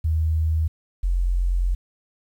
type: tone pair in turn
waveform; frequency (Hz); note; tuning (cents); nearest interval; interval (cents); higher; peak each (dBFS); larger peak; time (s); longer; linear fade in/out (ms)
sine; 79.6 / 44.35; D#2 / F1; +40 / +27; minor seventh; 1013; first; -18; neither; 0.04-0.68 / 1.03-1.75; second; 10
effects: 9-bit